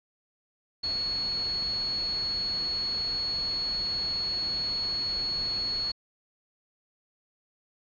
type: tone in noise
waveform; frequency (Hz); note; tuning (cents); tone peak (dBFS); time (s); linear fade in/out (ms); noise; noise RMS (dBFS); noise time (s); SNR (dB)
sine; 4360; C#8; -29; -27; 0.83-5.92; 10; pink; -42; 0.83-5.92; +12
effects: resampled to 11025 Hz